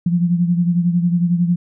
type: beating tone pair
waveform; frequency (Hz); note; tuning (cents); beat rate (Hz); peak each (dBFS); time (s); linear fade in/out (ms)
sine; 172.6 / 183.6; F3 / F#3; -20 / -13; 11; -14 / -21; 0.06-1.56; 5
effects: none